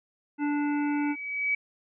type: harmonic tone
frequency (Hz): 292.2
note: D4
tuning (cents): -9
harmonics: 1 / 3 / 5 / 7 / 9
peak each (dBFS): -25 / -35 / -39 / -42 / -44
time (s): 0.38-1.16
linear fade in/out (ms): 50
type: tone with exponential growth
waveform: sine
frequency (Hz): 2278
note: C#7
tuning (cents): +47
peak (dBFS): -22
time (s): 0.44-1.55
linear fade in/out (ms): 5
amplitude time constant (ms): 240
effects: none